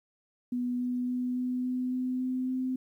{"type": "tone with pitch steps", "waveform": "sine", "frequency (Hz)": [246.2, 247.8, 249.3, 250.9, 252.5, 254.1, 255.8, 257.4], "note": ["B3", "B3", "B3", "B3", "B3", "B3", "C4", "C4"], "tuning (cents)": [-5, 6, 16, 28, 39, 49, -39, -28], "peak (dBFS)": -28, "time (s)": [0.52, 2.76], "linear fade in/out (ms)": 5, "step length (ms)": 280, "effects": ["11-bit"]}